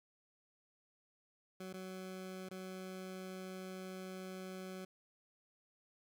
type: tone with dropouts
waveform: 20% pulse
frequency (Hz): 186.9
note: F#3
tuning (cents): +18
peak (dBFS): -40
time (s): 1.6-4.85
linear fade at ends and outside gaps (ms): 5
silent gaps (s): 1.729-1.738 / 2.489-2.51
effects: none